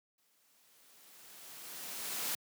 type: noise with exponential growth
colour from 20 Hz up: white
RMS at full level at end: -35 dBFS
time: 0.18-2.35 s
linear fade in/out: 2 ms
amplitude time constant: 470 ms
effects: high-pass 150 Hz 12 dB/octave